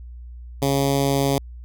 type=tone with notch filter; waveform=10% pulse; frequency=138.59 Hz; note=C#3; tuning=in tune; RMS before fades=-20 dBFS; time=0.62-1.38 s; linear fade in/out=2 ms; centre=1600 Hz; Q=0.75; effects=added 60 Hz sine -35 dBFS peak until 1.64 s